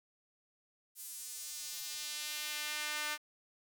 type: tone with high-pass filter sweep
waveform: sawtooth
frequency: 300.2 Hz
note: D4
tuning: 38 cents sharp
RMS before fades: -41 dBFS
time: 0.95-3.18 s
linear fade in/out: 50 ms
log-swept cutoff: 9900 to 1500 Hz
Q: 1
effects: none